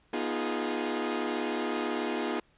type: chord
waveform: sawtooth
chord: F half-diminished seventh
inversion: second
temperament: equal with one note detuned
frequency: 243.3 / 311.1 / 349.2 / 415.3 Hz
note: Cb4 / Eb4 / F4 / Ab4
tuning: -26 / 0 / 0 / 0 cents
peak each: -31 dBFS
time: 0.13-2.4 s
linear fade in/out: 5 ms
effects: pink hiss -66 dBFS RMS until 2.57 s + resampled to 8000 Hz